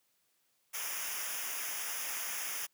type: noise with comb filter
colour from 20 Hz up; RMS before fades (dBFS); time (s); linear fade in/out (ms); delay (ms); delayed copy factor
white; -38; 0.73-2.67; 20; 0.24; -1
effects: white hiss -75 dBFS RMS until 2.73 s + high-pass 100 Hz 12 dB/octave